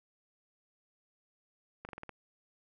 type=slowing click train; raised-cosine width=0.5 ms; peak=-28 dBFS; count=6; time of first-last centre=1.85-2.093 s; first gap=39 ms; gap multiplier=1.11; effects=none